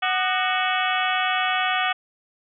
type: harmonic tone with a mistuned harmonic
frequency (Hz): 371.6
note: F#4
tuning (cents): +7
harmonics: 2 / 3 / 4 / 5 / 6 / 7 / 8 / 9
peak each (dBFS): -25 / -27 / -28 / -29 / -30 / -30 / -31 / -32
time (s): 0.02-1.93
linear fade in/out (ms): 10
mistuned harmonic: 3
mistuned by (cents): +150
effects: none